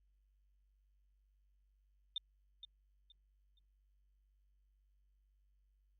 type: tone with echo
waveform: sine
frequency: 3600 Hz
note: A7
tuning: 39 cents sharp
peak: -36 dBFS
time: 2.16-2.18 s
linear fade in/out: 2 ms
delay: 470 ms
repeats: 3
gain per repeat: -11 dB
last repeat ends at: 3.59 s
effects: added 49 Hz sine -70 dBFS peak until 5.99 s + Opus 48 kbps